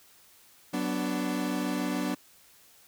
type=chord; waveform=40% pulse; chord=B minor; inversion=second; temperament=equal with one note detuned; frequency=187.04 / 246.9 / 293.7 Hz; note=F#3 / B3 / D4; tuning=+19 / 0 / 0 cents; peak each=-33 / -32 / -31 dBFS; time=0.73-2.15 s; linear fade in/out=10 ms; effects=white hiss -58 dBFS RMS until 2.87 s